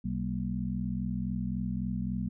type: harmonic tone with a mistuned harmonic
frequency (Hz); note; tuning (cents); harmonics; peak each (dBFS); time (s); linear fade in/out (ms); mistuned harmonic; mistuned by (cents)
63.5; B1; +49; 1 / 2 / 3 / 4; -38 / -37 / -33 / -36; 0.04-2.29; 10; 4; -140
effects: none